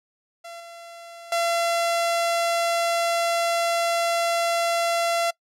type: tone with level steps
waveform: sawtooth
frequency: 680 Hz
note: F5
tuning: 46 cents flat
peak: -33 / -36 / -17 dBFS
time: 0.44-5.31 s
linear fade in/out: 10 ms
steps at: 0.6 / 1.32 s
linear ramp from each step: 2 ms
effects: noise-tail reverb RT60 0.1 s tail -23 dB re dry + low-pass 11000 Hz 12 dB/octave